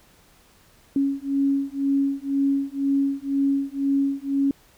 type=beating tone pair; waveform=sine; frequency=275.7 / 277.7 Hz; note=C#4 / C#4; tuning=-9 / +3 cents; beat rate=2 Hz; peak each=-23 / -23 dBFS; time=0.96-4.51 s; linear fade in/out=2 ms; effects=pink hiss -56 dBFS RMS until 4.77 s